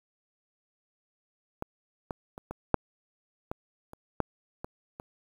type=clicks; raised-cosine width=1 ms; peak=-19 / -19 / -27 / -22 / -6 / -19 / -30 / -11 / -22 / -26 dBFS; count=10; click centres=1.624 / 2.108 / 2.379 / 2.51 / 2.743 / 3.515 / 3.934 / 4.203 / 4.645 / 4.999 s; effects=8-bit